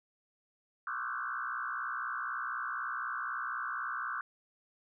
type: tone with frequency modulation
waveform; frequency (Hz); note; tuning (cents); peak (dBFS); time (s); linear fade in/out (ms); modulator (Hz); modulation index
sine; 1325; E6; +9; -34; 0.87-4.21; 2; 62; 3.9
effects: none